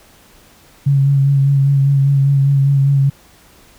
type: tone with vibrato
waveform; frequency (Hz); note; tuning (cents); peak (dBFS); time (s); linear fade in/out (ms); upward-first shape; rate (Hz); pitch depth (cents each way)
sine; 138.59; C#3; 0; -9; 0.86-3.1; 10; sine; 5; 25
effects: pink hiss -47 dBFS RMS until 3.78 s